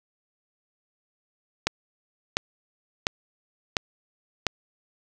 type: click train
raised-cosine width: 0.2 ms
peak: -4 dBFS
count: 5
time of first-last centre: 1.67-4.467 s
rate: 1.43 Hz
effects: none